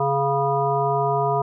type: harmonic tone with a mistuned harmonic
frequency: 139.3 Hz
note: C#3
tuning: 9 cents sharp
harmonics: 1 / 3 / 5 / 7 / 9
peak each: -26 / -24 / -23 / -24 / -29 dBFS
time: 0-1.42 s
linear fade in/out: 5 ms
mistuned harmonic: 9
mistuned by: -37 cents
effects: none